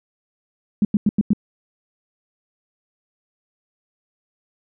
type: tone bursts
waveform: sine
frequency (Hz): 207.4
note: G#3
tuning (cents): -2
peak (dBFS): -12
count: 5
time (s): 0.82-1.333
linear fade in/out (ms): 2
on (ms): 29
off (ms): 92
effects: none